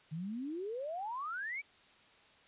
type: exponential sweep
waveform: sine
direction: up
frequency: 149.4 to 2354 Hz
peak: -37 dBFS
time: 0.11-1.62 s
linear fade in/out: 20 ms
effects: white hiss -63 dBFS RMS until 2.47 s + resampled to 8000 Hz